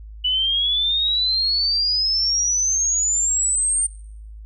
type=exponential sweep; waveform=sine; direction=up; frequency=2960 to 8880 Hz; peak=-17 dBFS; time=0.24-3.87 s; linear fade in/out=10 ms; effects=noise-tail reverb RT60 0.7 s tail -24 dB re dry + added 53 Hz sine -35 dBFS peak until 4.45 s